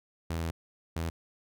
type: tone bursts at uneven times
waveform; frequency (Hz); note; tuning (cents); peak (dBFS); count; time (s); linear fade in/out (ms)
sawtooth; 82.41; E2; 0; -27; 2; 0.3-0.51 / 0.96-1.1; 5
effects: none